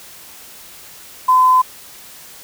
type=tone with quantisation; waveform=sine; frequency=1019 Hz; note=C6; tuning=46 cents flat; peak=-8 dBFS; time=1.28-1.62 s; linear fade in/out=10 ms; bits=6; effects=white hiss -39 dBFS RMS until 2.43 s